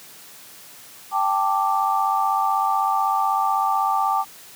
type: chord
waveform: sine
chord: G suspended second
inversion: none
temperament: equal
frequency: 784 / 880 / 1174.7 Hz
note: G5 / A5 / D6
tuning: 0 / 0 / 0 cents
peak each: -22 / -23 / -22 dBFS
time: 1.11-4.25 s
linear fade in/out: 50 ms
effects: white hiss -44 dBFS RMS until 4.55 s + high-pass 100 Hz 12 dB/octave